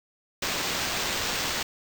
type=noise with sample-and-hold; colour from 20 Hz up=blue; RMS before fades=-29 dBFS; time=0.42-1.63 s; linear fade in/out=5 ms; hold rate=11025 Hz; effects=none